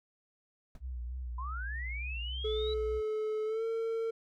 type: noise with exponential decay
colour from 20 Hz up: brown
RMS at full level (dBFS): -44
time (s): 0.75-0.83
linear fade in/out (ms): 2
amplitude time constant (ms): 16
type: tone with vibrato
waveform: sine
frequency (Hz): 61.74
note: B1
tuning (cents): 0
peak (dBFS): -36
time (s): 0.8-3.02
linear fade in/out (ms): 50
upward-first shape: sine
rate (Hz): 3.3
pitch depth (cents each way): 67
type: linear sweep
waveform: sine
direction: up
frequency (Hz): 987.8 to 3951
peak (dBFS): -39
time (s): 1.38-2.74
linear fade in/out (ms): 5
type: tone with pitch glide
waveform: triangle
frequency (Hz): 431.6 to 453.1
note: A4 to A#4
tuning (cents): -33 to -49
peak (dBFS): -29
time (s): 2.44-4.11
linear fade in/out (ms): 10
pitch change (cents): +84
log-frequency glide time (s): 3.45-3.64
effects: none

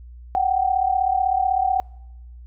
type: tone pair together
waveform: sine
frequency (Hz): 740 / 776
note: F#5 / G5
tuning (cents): 0 / -18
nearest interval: minor second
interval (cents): 82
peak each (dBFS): -20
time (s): 0.35-1.8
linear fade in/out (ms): 0
effects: noise-tail reverb RT60 0.9 s tail -25 dB re dry + added 60 Hz sine -38 dBFS peak until 2.46 s

